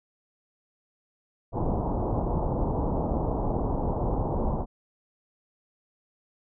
pink low-pass noise, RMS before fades -27 dBFS, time 1.52-4.66 s, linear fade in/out 50 ms, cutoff 970 Hz, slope 48 dB/octave, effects none

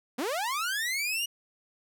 sawtooth linear sweep, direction up, 220 to 2915 Hz, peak -25 dBFS, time 0.18-1.26 s, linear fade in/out 10 ms, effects none

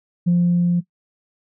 sine tone with level ramp, 174.61 Hz, F3, in tune, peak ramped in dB -11 to -14 dBFS, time 0.26-0.81 s, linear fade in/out 20 ms, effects noise-tail reverb RT60 0.1 s tail -18 dB re dry + tanh soft clip ceiling -10 dBFS

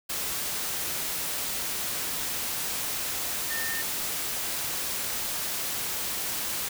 sine tone in noise, 1818 Hz, A#6, 44 cents flat, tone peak -32 dBFS, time 3.5-3.82 s, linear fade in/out 10 ms, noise white, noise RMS -31 dBFS, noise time 0.09-6.69 s, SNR -4 dB, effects none

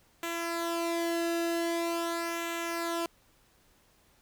sawtooth tone with flanger, 337.2 Hz, E4, 39 cents sharp, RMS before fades -32 dBFS, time 0.23-3.06 s, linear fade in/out 2 ms, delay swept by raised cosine 0.2 to 0.91 ms, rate 0.44 Hz, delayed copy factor -0.6, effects pink hiss -65 dBFS RMS until 4.21 s

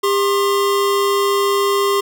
square tone pair together, 400 / 1066 Hz, G4 / C6, +35 / +32 cents, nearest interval octave + perfect fourth, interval 1697 cents, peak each -16 / -20 dBFS, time 0.03-2.01 s, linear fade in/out 10 ms, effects none

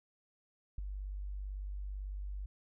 sine tone with ADSR envelope, 49 Hz, G1, in tune, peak -32 dBFS, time 0.78-2.46 s, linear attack 5 ms, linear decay 9 ms, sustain -6 dB, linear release 5 ms, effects none

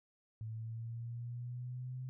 sine linear sweep, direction up, 109.9 to 129.1 Hz, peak -40 dBFS, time 0.41-2.09 s, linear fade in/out 0 ms, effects none

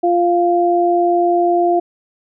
sine tone pair together, 348.5 / 697 Hz, F4 / F5, -4 / -4 cents, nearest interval octave, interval 1200 cents, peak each -14 dBFS, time 0.03-1.8 s, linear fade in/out 10 ms, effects none

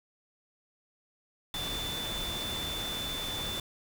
sine tone in noise, 3520 Hz, A7, in tune, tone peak -35 dBFS, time 1.54-3.6 s, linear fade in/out 2 ms, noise pink, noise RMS -38 dBFS, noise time 1.54-3.6 s, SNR 0 dB, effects none

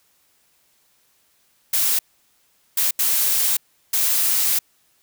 blue noise bursts at uneven times, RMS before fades -19 dBFS, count 4, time 1.73-1.99 / 2.77-2.91 / 2.99-3.57 / 3.93-4.59 s, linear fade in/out 5 ms, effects white hiss -62 dBFS RMS until 5.02 s

